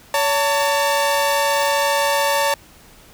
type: tone pair together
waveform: sawtooth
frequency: 566.3 / 899 Hz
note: C#5 / A5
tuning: +37 / +37 cents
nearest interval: minor sixth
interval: 800 cents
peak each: -15 dBFS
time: 0.14-2.54 s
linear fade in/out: 2 ms
effects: pink hiss -47 dBFS RMS until 3.13 s